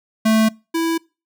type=tone pair in turn; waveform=square; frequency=220 / 329.6 Hz; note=A3 / E4; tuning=0 / 0 cents; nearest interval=perfect fifth; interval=700 cents; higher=second; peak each=-13 / -18 dBFS; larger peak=first; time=0.25-0.49 / 0.74-0.98 s; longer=neither; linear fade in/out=10 ms; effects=noise-tail reverb RT60 0.3 s tail -25 dB re dry